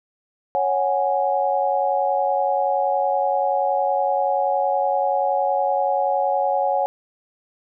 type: chord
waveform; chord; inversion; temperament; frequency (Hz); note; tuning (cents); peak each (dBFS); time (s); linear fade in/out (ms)
sine; C# suspended fourth; none; equal; 554.4 / 740 / 830.6; C#5 / F#5 / G#5; 0 / 0 / 0; -22; 0.55-6.86; 0
effects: none